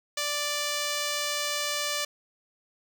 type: tone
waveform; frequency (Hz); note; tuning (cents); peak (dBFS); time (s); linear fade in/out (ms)
5% pulse; 587.3; D5; 0; -16; 0.17-2.05; 5
effects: none